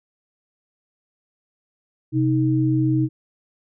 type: tone pair together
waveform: sine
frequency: 129.34 / 313.9 Hz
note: C3 / D#4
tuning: -20 / +15 cents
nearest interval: octave + minor third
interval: 1535 cents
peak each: -19 dBFS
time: 2.12-3.09 s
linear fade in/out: 50 ms
effects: none